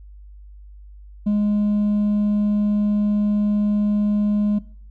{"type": "tone with hard clipping", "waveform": "triangle", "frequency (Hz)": 207.7, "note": "G#3", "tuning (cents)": 0, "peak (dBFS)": -15, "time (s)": [1.26, 4.59], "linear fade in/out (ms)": 10, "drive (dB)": 1, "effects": ["noise-tail reverb RT60 0.5 s tail -20 dB re dry", "added 50 Hz sine -39 dBFS peak until 4.9 s"]}